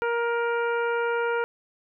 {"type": "harmonic tone", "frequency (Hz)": 470, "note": "A#4", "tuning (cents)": 14, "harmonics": [1, 2, 3, 4, 5, 6], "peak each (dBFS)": [-25, -30, -29, -42, -39, -46], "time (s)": [0.02, 1.44], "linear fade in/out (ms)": 0, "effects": []}